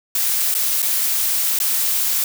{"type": "noise with dropouts", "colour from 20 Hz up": "blue", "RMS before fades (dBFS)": -19, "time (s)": [0.15, 2.24], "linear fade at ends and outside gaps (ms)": 2, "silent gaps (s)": [[0.542, 0.549], [0.821, 0.826], [1.589, 1.6]], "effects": []}